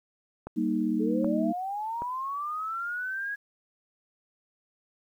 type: click train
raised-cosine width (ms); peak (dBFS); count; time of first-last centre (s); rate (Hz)
1; -23; 3; 0.47-2.02; 1.29
type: chord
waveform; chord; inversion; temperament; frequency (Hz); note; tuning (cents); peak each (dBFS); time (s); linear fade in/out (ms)
sine; Eb major; first; equal with one note detuned; 194.42 / 233.1 / 311.1; G3 / Bb3 / Eb4; -14 / 0 / 0; -31 / -28 / -28; 0.56-1.53; 20
type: linear sweep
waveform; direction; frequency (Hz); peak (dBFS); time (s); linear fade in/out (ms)
sine; up; 415.3 to 1667; -30; 0.99-3.36; 20
effects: 10-bit